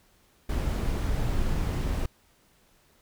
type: noise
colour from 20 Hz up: brown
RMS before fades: -27 dBFS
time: 0.49-2.06 s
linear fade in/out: 5 ms
effects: pink hiss -63 dBFS RMS until 3.01 s